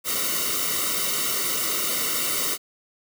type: noise with comb filter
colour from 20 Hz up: white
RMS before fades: -25 dBFS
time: 0.04-2.58 s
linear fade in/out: 50 ms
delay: 1.2 ms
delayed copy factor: -1
effects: none